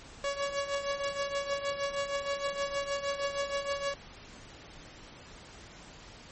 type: tone with tremolo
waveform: sawtooth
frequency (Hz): 562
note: C#5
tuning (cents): +24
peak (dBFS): -24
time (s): 0.24-3.94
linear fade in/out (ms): 2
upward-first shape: triangle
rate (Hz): 6.4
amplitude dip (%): 75
effects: pink hiss -50 dBFS RMS until 6.31 s + MP3 32 kbps